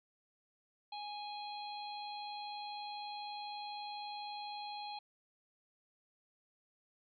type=harmonic tone; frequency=828 Hz; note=G#5; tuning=5 cents flat; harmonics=1 / 3 / 4 / 5; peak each=-43 / -54 / -53 / -49 dBFS; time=0.92-4.99 s; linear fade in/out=5 ms; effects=none